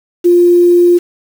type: tone with quantisation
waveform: sine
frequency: 350.1 Hz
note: F4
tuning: 4 cents sharp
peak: -4 dBFS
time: 0.24-0.99 s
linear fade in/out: 20 ms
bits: 5
effects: none